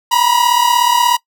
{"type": "tone pair together", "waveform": "45% pulse", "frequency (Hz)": [951.1, 987.8], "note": ["A#5", "B5"], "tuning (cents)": [35, 0], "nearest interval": "minor second", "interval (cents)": 65, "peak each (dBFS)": [-12, -14], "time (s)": [0.11, 1.17], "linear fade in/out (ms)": 10, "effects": ["noise-tail reverb RT60 0.1 s tail -21 dB re dry"]}